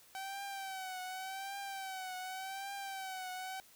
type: tone with vibrato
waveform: sawtooth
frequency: 766 Hz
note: G5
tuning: 40 cents flat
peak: -37 dBFS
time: 0.15-3.6 s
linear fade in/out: 0 ms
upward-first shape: triangle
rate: 0.87 Hz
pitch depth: 72 cents each way
effects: white hiss -62 dBFS RMS until 3.75 s